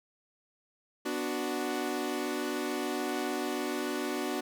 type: chord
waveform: sawtooth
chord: B minor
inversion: none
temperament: equal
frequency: 246.9 / 293.7 / 370 Hz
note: B3 / D4 / F#4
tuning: 0 / 0 / 0 cents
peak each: -33 / -31 / -31 dBFS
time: 1.05-4.41 s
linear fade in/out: 10 ms
effects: none